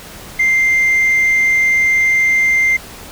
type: tone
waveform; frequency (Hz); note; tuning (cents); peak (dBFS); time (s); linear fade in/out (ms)
sine; 2093; C7; 0; -8; 0.39-2.77; 10
effects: tanh soft clip ceiling -8 dBFS + pink hiss -34 dBFS RMS until 3.11 s

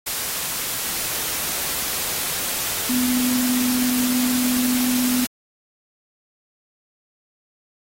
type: tone in noise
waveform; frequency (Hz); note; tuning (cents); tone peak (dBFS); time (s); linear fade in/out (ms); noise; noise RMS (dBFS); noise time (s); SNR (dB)
sine; 250; B3; +21; -19; 2.89-5.25; 10; white; -25; 0.06-5.27; +3
effects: AAC 48 kbps

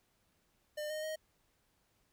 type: tone with pitch steps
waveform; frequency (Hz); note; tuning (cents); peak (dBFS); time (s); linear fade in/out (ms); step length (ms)
square; 602 / 617 / 626; D5 / D#5 / D#5; +43 / -15 / +10; -38; 0.77-1.16; 10; 130
effects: pink hiss -75 dBFS RMS until 2.12 s

